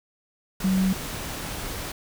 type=tone in noise; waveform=sine; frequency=189.1 Hz; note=F#3; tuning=38 cents sharp; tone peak=-19 dBFS; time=0.64-0.93 s; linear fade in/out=5 ms; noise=pink; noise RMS=-33 dBFS; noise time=0.6-1.92 s; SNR=+11 dB; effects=none